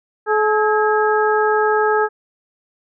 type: harmonic tone with a mistuned harmonic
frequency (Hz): 427.8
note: A4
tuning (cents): -49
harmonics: 1 / 2 / 3 / 4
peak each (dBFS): -16 / -19 / -21 / -22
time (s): 0.26-2.09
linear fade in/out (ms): 50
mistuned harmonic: 4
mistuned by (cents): -79
effects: none